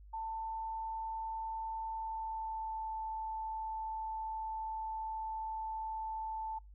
sine tone with pitch glide, 890 to 881.3 Hz, A5 to A5, +20 to +3 cents, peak -37 dBFS, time 0.13-6.59 s, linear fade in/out 10 ms, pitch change -17 cents, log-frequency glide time 1.91-2.9 s, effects noise-tail reverb RT60 0.2 s tail -25 dB re dry + added 50 Hz sine -52 dBFS peak until 6.74 s

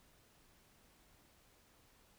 silence, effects pink hiss -68 dBFS RMS until 2.18 s

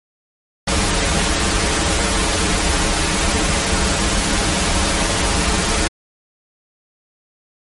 pink noise with comb filter, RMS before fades -17 dBFS, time 0.67-5.88 s, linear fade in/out 10 ms, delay 8 ms, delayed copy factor -0.9, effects MP3 48 kbps

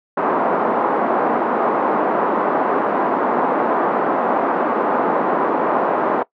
white band-pass noise, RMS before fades -18 dBFS, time 0.17-6.23 s, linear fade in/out 5 ms, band 230 to 1100 Hz, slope 24 dB/octave, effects noise-tail reverb RT60 0.1 s tail -20 dB re dry

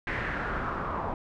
pink noise with low-pass filter sweep, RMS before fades -32 dBFS, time 0.07-1.14 s, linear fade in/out 2 ms, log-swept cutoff 2000 to 980 Hz, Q 3.2, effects none

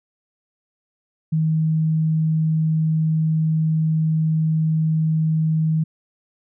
sine tone, 158.4 Hz, D#3, 31 cents sharp, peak -16 dBFS, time 1.32-5.84 s, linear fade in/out 10 ms, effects none

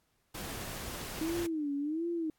pink noise, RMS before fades -41 dBFS, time 0.34-1.47 s, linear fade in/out 10 ms
sine tone with vibrato, 311.1 Hz, D#4, in tune, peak -31 dBFS, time 1.21-2.3 s, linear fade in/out 2 ms, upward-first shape sine, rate 1.4 Hz, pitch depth 170 cents each way
effects pink hiss -75 dBFS RMS until 2.38 s + AAC 64 kbps

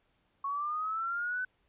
sine linear sweep, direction up, 1100 to 1518 Hz, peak -31 dBFS, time 0.44-1.45 s, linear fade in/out 5 ms, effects pink hiss -73 dBFS RMS until 1.68 s + resampled to 8000 Hz

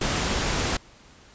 pink noise, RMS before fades -25 dBFS, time 0.01-0.77 s, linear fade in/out 5 ms, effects pink hiss -52 dBFS RMS until 1.34 s + resampled to 16000 Hz

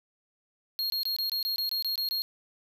square tone bursts, 4266 Hz, C8, 33 cents sharp, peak -28 dBFS, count 11, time 0.79-2.22 s, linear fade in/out 0 ms, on 110 ms, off 22 ms, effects none

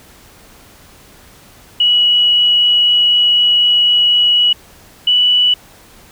sine tone pair in turn, 2926 / 2958 Hz, F#7 / F#7, -20 / -1 cents, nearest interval unison, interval 19 cents, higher second, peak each -8 dBFS, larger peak neither, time 1.8-4.53 / 5.07-5.54 s, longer first, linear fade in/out 5 ms, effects pink hiss -43 dBFS RMS until 6.11 s

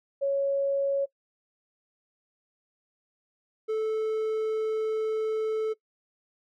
sine / triangle tone pair in turn, 554.4 / 437.4 Hz, C#5 / A4, 0 / -10 cents, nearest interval major third, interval 410 cents, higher first, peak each -23 dBFS, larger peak neither, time 0.21-1.06 / 3.68-5.74 s, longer second, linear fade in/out 20 ms, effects noise-tail reverb RT60 0.1 s tail -21 dB re dry

